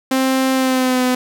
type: tone with pitch glide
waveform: sawtooth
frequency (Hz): 263.1 to 252.4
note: C4 to B3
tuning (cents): +10 to +38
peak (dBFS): -10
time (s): 0.11-1.15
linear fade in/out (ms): 5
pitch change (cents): -72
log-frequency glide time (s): 0.54-1.03
effects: none